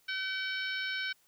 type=harmonic tone with a mistuned harmonic; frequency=763 Hz; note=G5; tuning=47 cents flat; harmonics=2 / 3 / 4 / 5 / 6 / 7; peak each=-35 / -39 / -41 / -43 / -45 / -46 dBFS; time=0.08-1.13 s; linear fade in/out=10 ms; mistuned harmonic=6; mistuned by=-69 cents; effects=white hiss -68 dBFS RMS until 1.27 s